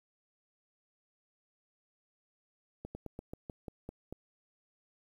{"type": "slowing click train", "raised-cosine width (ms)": 2, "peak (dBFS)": -28, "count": 9, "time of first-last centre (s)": [2.85, 4.126], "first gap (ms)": 100, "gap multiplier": 1.13, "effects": ["10-bit"]}